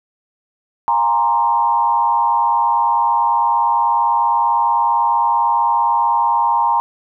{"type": "tone with frequency modulation", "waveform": "sine", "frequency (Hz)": 932.3, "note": "A#5", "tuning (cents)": 0, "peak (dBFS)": -12, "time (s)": [0.88, 6.8], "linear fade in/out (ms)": 0, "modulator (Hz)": 109, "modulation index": 1, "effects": []}